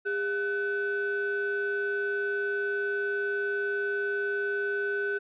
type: ring-modulated tone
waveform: triangle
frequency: 550 Hz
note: C#5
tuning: 14 cents flat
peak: -21 dBFS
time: 0.05-5.19 s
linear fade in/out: 20 ms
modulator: 955 Hz
effects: tanh soft clip ceiling -20 dBFS + resampled to 8000 Hz